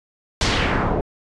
pink noise with low-pass filter sweep, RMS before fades -20 dBFS, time 0.41-1.01 s, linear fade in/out 2 ms, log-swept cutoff 6200 to 600 Hz, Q 1.5, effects resampled to 22050 Hz

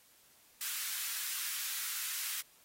white high-pass noise, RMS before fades -38 dBFS, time 0.61-2.41 s, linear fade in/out 2 ms, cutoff 1300 Hz, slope 24 dB/octave, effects white hiss -64 dBFS RMS until 2.64 s + AAC 48 kbps

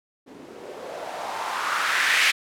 violet noise with low-pass filter sweep, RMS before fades -26 dBFS, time 0.26-2.32 s, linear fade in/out 20 ms, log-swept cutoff 280 to 2300 Hz, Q 2.6, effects none

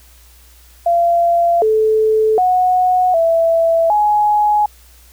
sine tone with pitch steps, 686 / 435.9 / 733 / 662 / 838 Hz, F5 / A4 / F#5 / E5 / G#5, -31 / -16 / -16 / +7 / +15 cents, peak -10 dBFS, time 0.86-4.66 s, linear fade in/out 5 ms, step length 760 ms, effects added 60 Hz sine -44 dBFS peak until 5.12 s + white hiss -48 dBFS RMS until 5.12 s

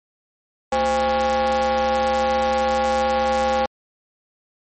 square ring-modulated tone, 146.83 Hz, D3, in tune, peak -15 dBFS, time 0.72-3.66 s, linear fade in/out 5 ms, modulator 668 Hz, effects MP3 32 kbps

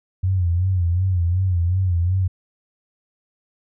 sine tone with vibrato, 89.9 Hz, F#2, 49 cents flat, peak -16 dBFS, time 0.23-2.28 s, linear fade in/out 10 ms, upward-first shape sine, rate 2.7 Hz, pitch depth 100 cents each way, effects none

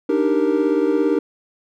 triangle chord, Eb major seventh, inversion third, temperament equal, 293.7 / 311.1 / 392 / 466.2 Hz, D4 / Eb4 / G4 / Bb4, 0 / 0 / 0 / 0 cents, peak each -19 dBFS, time 0.09-1.19 s, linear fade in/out 5 ms, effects none

